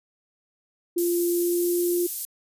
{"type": "tone with pitch glide", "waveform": "sine", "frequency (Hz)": [346.4, 350.2], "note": ["F4", "F4"], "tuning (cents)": [-14, 5], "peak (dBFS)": -21, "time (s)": [0.96, 2.07], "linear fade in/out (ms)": 10, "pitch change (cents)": 19, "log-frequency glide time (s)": [1.22, 1.83]}
{"type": "high-pass noise", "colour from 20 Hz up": "white", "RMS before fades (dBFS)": -29, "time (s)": [0.98, 2.25], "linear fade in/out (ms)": 0, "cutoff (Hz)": 9300, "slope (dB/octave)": 12}
{"effects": ["resampled to 32000 Hz"]}